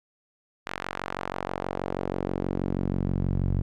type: tone with band-pass filter sweep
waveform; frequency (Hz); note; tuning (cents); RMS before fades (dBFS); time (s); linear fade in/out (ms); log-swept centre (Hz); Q
sawtooth; 46.25; F#1; 0; -29; 0.66-3.62; 10; 1800 to 110; 0.98
effects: none